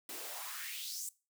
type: noise with high-pass filter sweep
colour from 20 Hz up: white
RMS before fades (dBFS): -43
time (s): 0.09-1.09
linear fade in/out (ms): 2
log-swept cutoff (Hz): 280 to 8200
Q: 3.2
effects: noise-tail reverb RT60 0.3 s tail -20 dB re dry